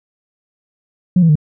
sine tone with pitch steps, 180 / 165.06 / 151.36 Hz, F#3 / E3 / D#3, -47 / +3 / -47 cents, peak -6 dBFS, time 1.16-1.355 s, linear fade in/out 5 ms, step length 65 ms, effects tanh soft clip ceiling -3 dBFS

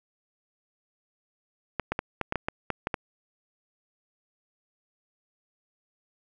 clicks, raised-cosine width 0.5 ms, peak -12 dBFS, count 10, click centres 1.797 / 1.92 / 1.991 / 2.213 / 2.324 / 2.357 / 2.485 / 2.703 / 2.871 / 2.942 s, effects none

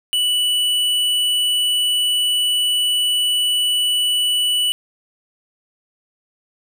sine tone with hard clipping, 2960 Hz, F#7, in tune, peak -17 dBFS, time 0.13-4.72 s, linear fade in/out 0 ms, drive 10 dB, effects none

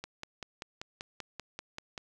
click train, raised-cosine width 0.2 ms, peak -22 dBFS, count 11, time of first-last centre 0.04-1.978 s, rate 5.16 Hz, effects none

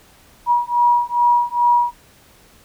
sine beating tone pair, 960 / 962.4 Hz, B5 / B5, -49 / -45 cents, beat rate 2.4 Hz, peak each -16 dBFS, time 0.46-1.94 s, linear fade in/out 50 ms, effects pink hiss -50 dBFS RMS until 2.64 s

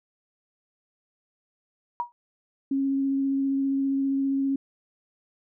sine tone with exponential decay, 958 Hz, A#5, 47 cents sharp, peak -21 dBFS, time 2-2.12 s, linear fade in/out 0 ms, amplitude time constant 25 ms
sine tone with vibrato, 272.8 Hz, C#4, 28 cents flat, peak -22 dBFS, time 2.71-4.56 s, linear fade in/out 5 ms, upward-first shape triangle, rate 15 Hz, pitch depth 12 cents each way
effects none

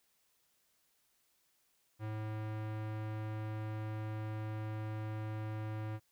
square tone with low-pass filter, 108.1 Hz, A2, 30 cents flat, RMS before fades -40 dBFS, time 1.99-6 s, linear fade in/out 50 ms, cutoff 2100 Hz, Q 0.81, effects white hiss -75 dBFS RMS until 6.11 s

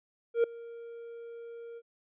triangle tone with ADSR envelope, 466.2 Hz, A#4, in tune, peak -18 dBFS, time 0.34-1.82 s, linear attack 98 ms, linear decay 4 ms, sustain -22 dB, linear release 47 ms, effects resampled to 8000 Hz

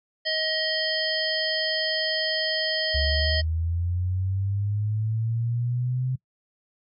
harmonic tone, 630 Hz, D#5, 21 cents sharp, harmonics 1 / 3 / 5 / 7 / 8, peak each -30 / -30 / -30 / -30 / -30 dBFS, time 0.25-3.42 s, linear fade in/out 20 ms
sine linear sweep, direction up, 70 to 130 Hz, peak -23 dBFS, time 2.94-6.16 s, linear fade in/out 10 ms
effects noise-tail reverb RT60 0.1 s tail -22 dB re dry

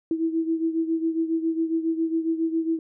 sine beating tone pair, 324.7 / 332 Hz, E4 / E4, -26 / +12 cents, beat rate 7.3 Hz, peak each -23 / -28 dBFS, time 0.11-2.79 s, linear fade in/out 2 ms, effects none

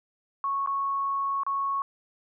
sine tone with dropouts, 1104 Hz, C#6, 7 cents flat, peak -25 dBFS, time 0.44-1.82 s, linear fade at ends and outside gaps 1 ms, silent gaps 0.662-0.673 / 1.434-1.465 s, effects none

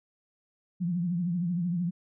sine tone with vibrato, 174.61 Hz, F3, in tune, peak -26 dBFS, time 0.8-1.91 s, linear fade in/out 20 ms, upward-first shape triangle, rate 13 Hz, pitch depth 110 cents each way, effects none

